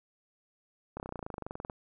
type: slowing click train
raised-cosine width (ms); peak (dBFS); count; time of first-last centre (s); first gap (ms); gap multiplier
1; -24; 20; 0.97-1.698; 29; 1.03
effects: none